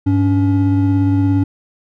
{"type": "tone pair together", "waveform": "triangle", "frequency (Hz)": [100, 282.8], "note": ["G2", "C#4"], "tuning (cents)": [35, 35], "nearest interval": "octave + tritone", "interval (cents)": 1800, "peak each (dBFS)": -12, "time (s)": [0.06, 1.44], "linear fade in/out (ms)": 10, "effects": []}